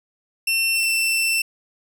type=tone with pitch glide; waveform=sawtooth; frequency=2700 to 2681 Hz; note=E7 to E7; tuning=+41 to +29 cents; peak=-15 dBFS; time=0.47-1.42 s; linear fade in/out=5 ms; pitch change=-12 cents; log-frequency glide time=0.74-0.91 s; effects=none